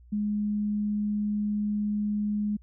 sine tone, 208.4 Hz, G#3, 6 cents sharp, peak -25 dBFS, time 0.12-2.57 s, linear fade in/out 10 ms, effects added 60 Hz sine -50 dBFS peak until 2.62 s

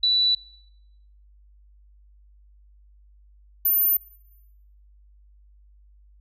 sine tone pair in turn, 3958 / 13487 Hz, B7 / G#9, +3 / +26 cents, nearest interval octave + major sixth, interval 2123 cents, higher second, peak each -17 dBFS, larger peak neither, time 0.03-0.35 / 3.65-3.97 s, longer neither, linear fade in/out 5 ms, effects noise-tail reverb RT60 0.9 s tail -22 dB re dry + added 50 Hz sine -51 dBFS peak until 6.2 s

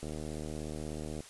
click train, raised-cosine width 2 ms, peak -27 dBFS, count 91, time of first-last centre 0.03-1.205 s, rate 76.6 Hz, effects white hiss -52 dBFS RMS until 1.29 s + resampled to 24000 Hz

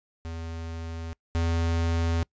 square tone pair in turn, 82.41 / 83.37 Hz, E2 / E2, 0 / +20 cents, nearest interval unison, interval 20 cents, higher second, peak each -34 / -24 dBFS, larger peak second, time 0.25-1.13 / 1.35-2.23 s, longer neither, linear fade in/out 0 ms, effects noise-tail reverb RT60 0.1 s tail -25 dB re dry + resampled to 16000 Hz

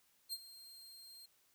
sawtooth tone with ADSR envelope, 4194 Hz, C8, 3 cents sharp, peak -35 dBFS, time 0.29-1.26 s, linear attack 40 ms, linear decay 42 ms, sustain -16 dB, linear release 7 ms, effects white hiss -73 dBFS RMS until 1.54 s

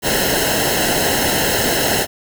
pink noise with comb filter, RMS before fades -17 dBFS, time 0.02-2.07 s, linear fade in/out 50 ms, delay 0.85 ms, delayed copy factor -0.8, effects none

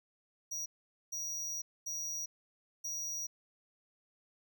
square tone bursts at uneven times, 5770 Hz, F#8, 44 cents flat, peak -37 dBFS, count 4, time 0.51-0.66 / 1.12-1.62 / 1.86-2.26 / 2.84-3.27 s, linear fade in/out 10 ms, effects none

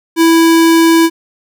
square tone, 329.6 Hz, E4, in tune, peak -6 dBFS, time 0.16-1.1 s, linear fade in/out 50 ms, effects none

